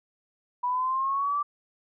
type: exponential sweep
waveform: sine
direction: up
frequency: 978 to 1174.7 Hz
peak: -24 dBFS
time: 0.63-1.43 s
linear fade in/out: 10 ms
effects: none